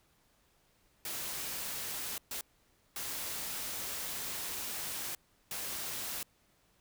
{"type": "noise bursts at uneven times", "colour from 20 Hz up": "white", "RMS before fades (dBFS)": -39, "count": 4, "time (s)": [[1.05, 2.18], [2.31, 2.41], [2.96, 5.15], [5.51, 6.23]], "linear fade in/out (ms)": 2, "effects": ["pink hiss -70 dBFS RMS until 6.8 s"]}